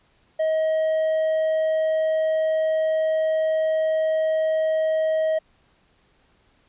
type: tone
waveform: triangle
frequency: 633 Hz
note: D#5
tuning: 30 cents sharp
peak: -17 dBFS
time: 0.39-5.39 s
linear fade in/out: 10 ms
effects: pink hiss -62 dBFS RMS until 6.68 s + resampled to 8000 Hz